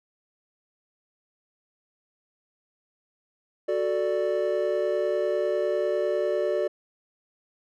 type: chord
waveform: triangle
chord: D major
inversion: first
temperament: equal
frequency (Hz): 370 / 440 / 587.3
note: F#4 / A4 / D5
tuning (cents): 0 / 0 / 0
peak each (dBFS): -26 / -27 / -24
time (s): 3.68-6.68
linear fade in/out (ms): 10
effects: none